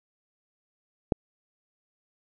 click, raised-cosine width 2 ms, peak -8 dBFS, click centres 1.122 s, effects none

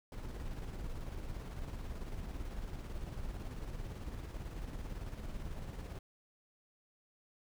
brown noise with tremolo, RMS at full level -41 dBFS, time 0.12-5.99 s, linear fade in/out 2 ms, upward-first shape square, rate 18 Hz, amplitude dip 35%, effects none

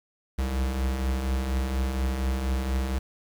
square beating tone pair, 61.74 / 65.94 Hz, B1 / C2, 0 / +14 cents, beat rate 4.2 Hz, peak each -34 / -26 dBFS, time 0.38-2.99 s, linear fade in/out 10 ms, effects 9-bit

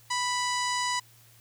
harmonic tone, 987.8 Hz, B5, in tune, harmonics 1 / 2 / 3 / 4 / 5 / 6 / 7 / 8 / 9, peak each -29 / -33 / -38 / -38 / -36 / -41 / -38 / -43 / -43 dBFS, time 0.1-1 s, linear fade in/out 10 ms, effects added 115 Hz sine -58 dBFS peak until 1.4 s + white hiss -58 dBFS RMS until 1.4 s

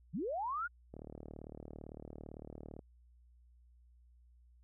sine linear sweep, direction up, 128.1 to 1480 Hz, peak -35 dBFS, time 0.13-0.68 s, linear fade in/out 20 ms
click train, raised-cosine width 2 ms, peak -34 dBFS, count 71, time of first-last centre 0.94-2.792 s, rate 37.8 Hz
effects added 60 Hz sine -61 dBFS peak until 4.63 s

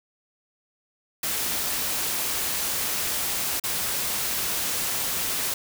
white noise with dropouts, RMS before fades -27 dBFS, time 1.23-5.54 s, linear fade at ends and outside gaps 5 ms, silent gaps 3.599-3.637 s, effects none

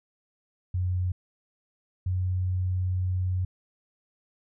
sine tone pair in turn, 90.9 / 91.8 Hz, F#2 / F#2, -30 / -13 cents, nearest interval unison, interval 17 cents, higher second, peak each -24 dBFS, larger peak neither, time 0.74-1.12 / 2.06-3.45 s, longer second, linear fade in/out 5 ms, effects none

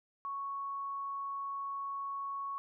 sine tone, 1108.7 Hz, C#6, in tune, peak -36 dBFS, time 0.25-2.58 s, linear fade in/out 0 ms, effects none

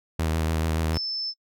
sawtooth tone with vibrato, 80.1 Hz, E2, 49 cents flat, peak -19 dBFS, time 0.19-0.98 s, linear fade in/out 5 ms, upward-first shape sine, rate 7 Hz, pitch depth 28 cents each way
sine tone, 5274 Hz, E8, in tune, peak -27 dBFS, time 0.93-1.34 s, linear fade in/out 50 ms
effects noise-tail reverb RT60 0.1 s tail -26 dB re dry

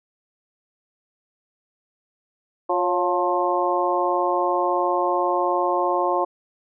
harmonic tone with a mistuned harmonic, 177.2 Hz, F3, 25 cents sharp, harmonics 2 / 3 / 4 / 5 / 6, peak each -25 / -25 / -25 / -25 / -25 dBFS, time 2.69-6.25 s, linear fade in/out 10 ms, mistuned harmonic 3, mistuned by +59 cents, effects none

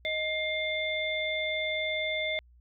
sine tone cluster, 624 / 2114 / 3539 Hz, D#5 / C7 / A7, +5 / +17 / +9 cents, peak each -33 / -31 / -35 dBFS, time 0.05-2.39 s, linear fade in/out 0 ms, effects added 60 Hz sine -55 dBFS peak until 2.6 s

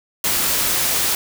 white noise, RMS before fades -19 dBFS, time 0.24-1.15 s, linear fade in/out 2 ms, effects none

